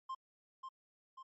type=tone with echo; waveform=triangle; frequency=1054 Hz; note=C6; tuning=12 cents sharp; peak=-37 dBFS; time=0.09-0.15 s; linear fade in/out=10 ms; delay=540 ms; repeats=2; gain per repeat=-5 dB; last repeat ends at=1.23 s; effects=MP3 32 kbps